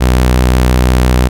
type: tone with vibrato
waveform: sawtooth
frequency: 62.5 Hz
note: B1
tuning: 21 cents sharp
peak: -3 dBFS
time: 0-1.29 s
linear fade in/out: 20 ms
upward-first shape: sine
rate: 5.8 Hz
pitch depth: 12 cents each way
effects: none